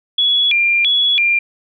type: tone with vibrato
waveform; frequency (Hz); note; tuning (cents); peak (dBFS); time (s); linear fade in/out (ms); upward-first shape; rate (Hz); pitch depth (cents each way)
sine; 2841; F7; +29; -11; 0.18-1.39; 5; square; 1.5; 300
effects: none